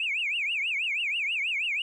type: tone with vibrato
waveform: sine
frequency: 2491 Hz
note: D#7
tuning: 1 cent sharp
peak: -25 dBFS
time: 0-1.82 s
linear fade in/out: 2 ms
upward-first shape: triangle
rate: 6.2 Hz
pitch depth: 280 cents each way
effects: tanh soft clip ceiling -21 dBFS + 11-bit